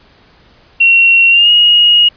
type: tone with pitch glide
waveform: sine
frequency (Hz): 2734 to 2878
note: F7 to F#7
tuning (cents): -37 to -49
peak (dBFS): -4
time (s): 0.8-2.09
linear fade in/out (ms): 10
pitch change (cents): +88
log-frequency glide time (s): 1.3-1.5
effects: pink hiss -46 dBFS RMS until 2.16 s + resampled to 11025 Hz